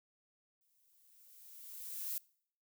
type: noise with exponential growth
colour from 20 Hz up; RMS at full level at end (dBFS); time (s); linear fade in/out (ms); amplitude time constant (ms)
violet; -38; 0.61-2.18; 1; 340
effects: noise-tail reverb RT60 0.6 s tail -24 dB re dry